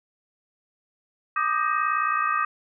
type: tone cluster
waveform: sine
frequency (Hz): 1184 / 1243 / 1573 / 1874 / 2553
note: D6 / D#6 / G6 / A#6 / D#7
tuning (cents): +14 / -2 / +6 / +9 / +44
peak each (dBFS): -25 / -25 / -31 / -31 / -34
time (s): 1.36-2.45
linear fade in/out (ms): 5
effects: none